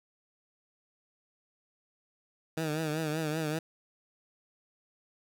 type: tone with vibrato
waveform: 15% pulse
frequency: 156.1 Hz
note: D#3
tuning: 6 cents sharp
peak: -24 dBFS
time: 2.57-3.59 s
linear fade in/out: 5 ms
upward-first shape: triangle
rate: 5.2 Hz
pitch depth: 86 cents each way
effects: none